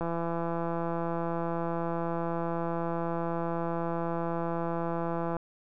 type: click train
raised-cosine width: 1 ms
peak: -19 dBFS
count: 901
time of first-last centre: 0.01-5.367 s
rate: 168 Hz
effects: none